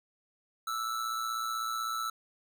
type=tone with amplitude modulation; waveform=square; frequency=1318.5 Hz; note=E6; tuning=in tune; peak=-30 dBFS; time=0.67-2.1 s; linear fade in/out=5 ms; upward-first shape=sine; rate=116 Hz; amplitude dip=55%; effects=none